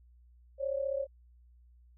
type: tone pair together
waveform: sine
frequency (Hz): 540 / 575.2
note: C#5 / D5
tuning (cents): -45 / -36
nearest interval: minor second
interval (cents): 109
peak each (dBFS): -32 / -35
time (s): 0.58-1.07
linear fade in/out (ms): 50
effects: added 60 Hz sine -57 dBFS peak until 1.97 s